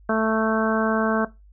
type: harmonic tone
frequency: 220.6 Hz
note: A3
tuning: 5 cents sharp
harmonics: 1 / 2 / 3 / 4 / 5 / 6 / 7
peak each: -23 / -25 / -24 / -32 / -29 / -30 / -28 dBFS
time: 0.09-1.25 s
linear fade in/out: 5 ms
effects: noise-tail reverb RT60 0.2 s tail -17 dB re dry + added 50 Hz sine -47 dBFS peak until 1.52 s